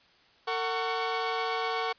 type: tone cluster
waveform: sawtooth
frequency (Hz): 454.4 / 746 / 1115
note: A#4 / F#5 / C#6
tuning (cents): -44 / +14 / +10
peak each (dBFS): -29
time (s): 0.47-1.93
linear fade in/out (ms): 10
effects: white hiss -61 dBFS RMS until 1.98 s + resampled to 11025 Hz